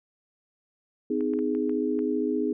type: chord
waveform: sine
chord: Ab major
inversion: first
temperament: equal with one note detuned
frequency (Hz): 255.8 / 311.1 / 415.3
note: C4 / Eb4 / Ab4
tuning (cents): -39 / 0 / 0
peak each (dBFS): -28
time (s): 1.1-2.53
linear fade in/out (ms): 5
type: clicks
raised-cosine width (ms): 0.5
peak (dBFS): -32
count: 6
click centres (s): 1.208 / 1.336 / 1.39 / 1.55 / 1.695 / 1.991
effects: none